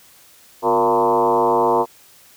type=tone with frequency modulation; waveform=sine; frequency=684 Hz; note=F5; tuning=36 cents flat; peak=-13 dBFS; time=0.62-1.86 s; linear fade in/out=50 ms; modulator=108 Hz; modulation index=3.3; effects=white hiss -49 dBFS RMS until 2.36 s